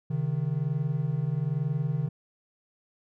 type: tone pair together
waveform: triangle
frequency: 134.48 / 155.56 Hz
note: C3 / D#3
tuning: +48 / 0 cents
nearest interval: minor third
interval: 252 cents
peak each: -27 / -26 dBFS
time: 0.1-2.09 s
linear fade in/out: 10 ms
effects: none